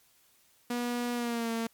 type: tone with pitch glide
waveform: sawtooth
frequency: 241.8 to 228.2 Hz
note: B3 to A#3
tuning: -36 to -37 cents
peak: -26 dBFS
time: 0.7-1.67 s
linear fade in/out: 5 ms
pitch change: -101 cents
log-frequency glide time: 1.14-1.51 s
effects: white hiss -65 dBFS RMS until 1.73 s + MP3 96 kbps